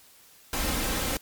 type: noise with comb filter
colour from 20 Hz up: pink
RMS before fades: -28 dBFS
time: 0.53-1.17 s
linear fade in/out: 2 ms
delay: 3.8 ms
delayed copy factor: +0.5
effects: white hiss -55 dBFS RMS until 1.21 s + MP3 96 kbps